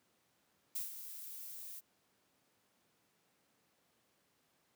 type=noise with ADSR envelope; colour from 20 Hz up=violet; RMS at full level=-38 dBFS; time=0.75-1.81 s; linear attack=8 ms; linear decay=140 ms; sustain=-10 dB; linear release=28 ms; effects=pink hiss -75 dBFS RMS until 4.75 s + high-pass 150 Hz 12 dB/octave